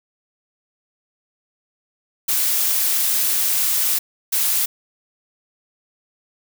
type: noise bursts at uneven times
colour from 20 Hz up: blue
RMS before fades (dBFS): -19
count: 2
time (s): 2.28-3.99 / 4.32-4.66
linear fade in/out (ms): 10
effects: none